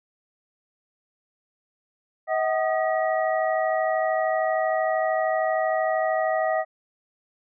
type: tone cluster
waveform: sine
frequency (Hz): 638 / 751 / 1235 / 1917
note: D#5 / F#5 / D#6 / A#6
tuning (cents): +43 / +26 / -13 / +48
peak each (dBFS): -23 / -26 / -32 / -31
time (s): 2.27-6.65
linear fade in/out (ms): 50
effects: none